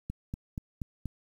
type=click train; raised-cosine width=5 ms; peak=-22 dBFS; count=5; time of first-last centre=0.1-1.057 s; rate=4.18 Hz; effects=9-bit